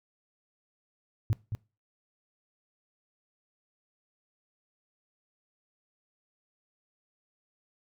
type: tone with echo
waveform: sine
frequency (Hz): 107.8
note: A2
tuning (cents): -35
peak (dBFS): -21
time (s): 1.3-1.33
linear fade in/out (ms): 0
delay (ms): 220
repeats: 1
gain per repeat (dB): -8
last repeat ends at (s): 1.55
effects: noise-tail reverb RT60 0.3 s tail -23 dB re dry + tanh soft clip ceiling -19 dBFS